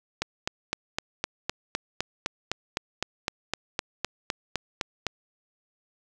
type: click train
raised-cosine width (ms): 0.2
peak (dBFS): -9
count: 20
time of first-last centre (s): 0.22-5.067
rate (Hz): 3.92
effects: none